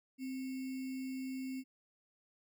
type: tone with sample-and-hold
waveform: sine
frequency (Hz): 261.6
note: C4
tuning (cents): 0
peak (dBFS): -38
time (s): 0.18-1.64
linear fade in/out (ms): 50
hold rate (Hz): 2450
effects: none